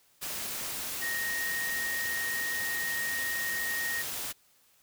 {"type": "tone in noise", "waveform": "sine", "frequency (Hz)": 1864.7, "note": "A#6", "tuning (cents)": 0, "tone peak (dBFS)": -31, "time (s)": [1.01, 4.03], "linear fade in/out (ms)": 20, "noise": "white", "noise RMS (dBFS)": -36, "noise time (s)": [0.21, 4.33], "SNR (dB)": 2, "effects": ["white hiss -65 dBFS RMS until 4.82 s"]}